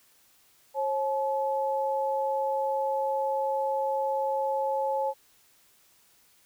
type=tone pair together; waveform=sine; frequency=541 / 858.8 Hz; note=C#5 / A5; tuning=-42 / -42 cents; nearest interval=minor sixth; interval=800 cents; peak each=-28 dBFS; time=0.74-5.14 s; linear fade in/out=50 ms; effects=white hiss -62 dBFS RMS until 6.45 s